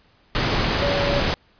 sine tone in noise, 568 Hz, C#5, 42 cents sharp, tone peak -22 dBFS, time 0.82-1.2 s, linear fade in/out 0 ms, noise pink, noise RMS -21 dBFS, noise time 0.35-1.34 s, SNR -4 dB, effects pink hiss -58 dBFS RMS until 1.59 s + resampled to 11025 Hz

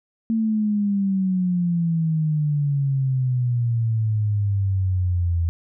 sine exponential sweep, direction down, 226.5 to 83.1 Hz, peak -18 dBFS, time 0.3-5.49 s, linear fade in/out 0 ms, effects none

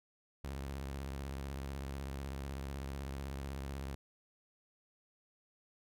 sawtooth tone with vibrato, 68.3 Hz, C#2, 25 cents flat, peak -36 dBFS, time 0.44-3.95 s, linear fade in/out 0 ms, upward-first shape sine, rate 16 Hz, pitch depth 110 cents each way, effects none

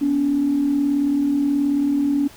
sine tone pair together, 246.9 / 285.5 Hz, B3 / D4, 0 / -49 cents, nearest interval minor third, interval 251 cents, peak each -25 / -16 dBFS, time 0.01-2.28 s, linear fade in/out 10 ms, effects tanh soft clip ceiling -10 dBFS + pink hiss -45 dBFS RMS until 2.36 s

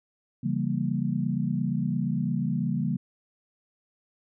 sine chord, C# diminished seventh, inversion none, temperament equal with one note detuned, 138.59 / 167.4 / 196 / 233.1 Hz, C#3 / E3 / G3 / Bb3, 0 / +27 / 0 / 0 cents, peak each -30 dBFS, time 0.43-2.97 s, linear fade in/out 10 ms, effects none

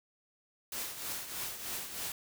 white noise with tremolo, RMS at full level -37 dBFS, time 0.72-2.12 s, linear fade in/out 2 ms, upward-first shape triangle, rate 3.2 Hz, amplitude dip 65%, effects none

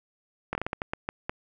slowing click train, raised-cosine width 0.5 ms, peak -14 dBFS, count 10, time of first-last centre 0.53-1.295 s, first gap 21 ms, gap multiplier 1.33, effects none

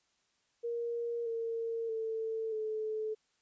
sine tone with pitch steps, 470 / 457.7 / 445.7 / 434 Hz, A#4 / A#4 / A4 / A4, +14 / -32 / +22 / -24 cents, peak -33 dBFS, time 0.63-3.15 s, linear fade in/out 20 ms, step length 630 ms, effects white hiss -75 dBFS RMS until 3.41 s + resampled to 16000 Hz

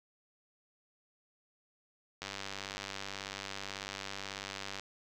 click train, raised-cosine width 0.2 ms, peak -22 dBFS, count 254, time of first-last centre 2.22-4.796 s, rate 98.2 Hz, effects none

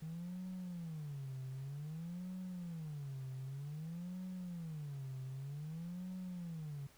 triangle tone with vibrato, 155.56 Hz, D#3, in tune, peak -39 dBFS, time 0.02-6.87 s, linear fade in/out 5 ms, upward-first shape sine, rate 0.53 Hz, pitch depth 300 cents each way, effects tanh soft clip ceiling -38 dBFS + pink hiss -65 dBFS RMS until 6.97 s

